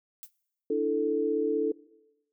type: noise with exponential decay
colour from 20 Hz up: violet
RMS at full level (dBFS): -38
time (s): 0.23-0.31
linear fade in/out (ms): 0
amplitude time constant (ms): 17
type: chord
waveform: sine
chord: D suspended second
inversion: none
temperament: equal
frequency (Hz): 293.7 / 329.6 / 440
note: D4 / E4 / A4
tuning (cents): 0 / 0 / 0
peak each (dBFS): -31 / -32 / -26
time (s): 0.7-1.72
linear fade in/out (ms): 5
effects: noise-tail reverb RT60 1.0 s tail -22 dB re dry